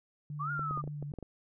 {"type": "tone with vibrato", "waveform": "sine", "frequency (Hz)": 146.4, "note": "D3", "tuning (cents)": -5, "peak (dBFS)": -37, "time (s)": [0.3, 1.12], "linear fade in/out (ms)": 2, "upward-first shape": "sine", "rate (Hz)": 3.7, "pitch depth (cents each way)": 24}
{"type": "exponential two-way sweep", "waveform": "sine", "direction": "up then down", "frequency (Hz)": [1089, 1438, 1189], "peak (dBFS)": -33, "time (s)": [0.39, 0.82], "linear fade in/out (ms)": 20, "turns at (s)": 0.51}
{"type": "clicks", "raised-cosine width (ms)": 2, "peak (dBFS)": -29, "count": 9, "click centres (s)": [0.594, 0.71, 0.775, 0.84, 0.876, 1.026, 1.138, 1.187, 1.227]}
{"effects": []}